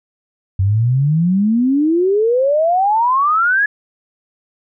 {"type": "exponential sweep", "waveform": "sine", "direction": "up", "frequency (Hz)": [92.5, 1716], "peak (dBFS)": -11, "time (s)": [0.59, 3.66], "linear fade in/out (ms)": 5, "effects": []}